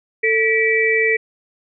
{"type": "tone cluster", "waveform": "sine", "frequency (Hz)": [444.2, 1946, 2314], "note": ["A4", "B6", "D7"], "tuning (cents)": [16, -26, -26], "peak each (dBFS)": -18, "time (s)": [0.23, 1.17], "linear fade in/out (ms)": 10, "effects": []}